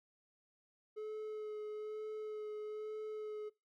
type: tone with vibrato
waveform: triangle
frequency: 427.7 Hz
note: A4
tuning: 49 cents flat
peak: -39 dBFS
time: 0.96-3.5 s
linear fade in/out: 20 ms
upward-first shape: sine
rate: 1.1 Hz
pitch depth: 14 cents each way
effects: noise-tail reverb RT60 0.3 s tail -26 dB re dry